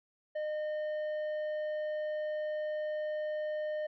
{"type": "tone with tanh clipping", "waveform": "sine", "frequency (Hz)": 610, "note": "D#5", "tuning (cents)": -34, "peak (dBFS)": -34, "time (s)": [0.35, 3.87], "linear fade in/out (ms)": 10, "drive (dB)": 7, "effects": []}